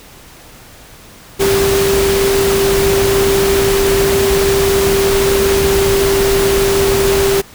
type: tone in noise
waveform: sine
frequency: 393.2 Hz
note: G4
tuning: 5 cents sharp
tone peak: -11 dBFS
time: 1.39-7.42 s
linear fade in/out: 20 ms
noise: pink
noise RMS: -17 dBFS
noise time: 1.39-7.42 s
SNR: +3 dB
effects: pink hiss -39 dBFS RMS until 7.54 s